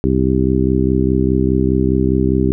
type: harmonic tone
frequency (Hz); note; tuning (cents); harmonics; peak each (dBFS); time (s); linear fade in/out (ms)
64.9; C2; -13; 1 / 2 / 3 / 4 / 5 / 6; -19 / -19 / -19 / -19 / -19 / -19; 0.04-2.52; 0
effects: none